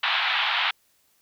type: band-pass noise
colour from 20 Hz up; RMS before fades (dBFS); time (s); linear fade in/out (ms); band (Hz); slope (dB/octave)
white; -24; 0.03-0.71; 5; 750 to 3700; 48
effects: white hiss -65 dBFS RMS until 1.21 s